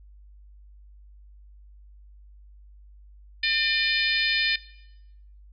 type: harmonic tone with a mistuned harmonic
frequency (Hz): 601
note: D5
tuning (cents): +40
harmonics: 3 / 4 / 5 / 6 / 7 / 8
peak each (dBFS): -28 / -26 / -32 / -29 / -30 / -32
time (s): 3.43-4.56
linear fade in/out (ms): 5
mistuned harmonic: 8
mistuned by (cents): +45
effects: noise-tail reverb RT60 0.9 s tail -18 dB re dry + added 50 Hz sine -47 dBFS peak until 5.52 s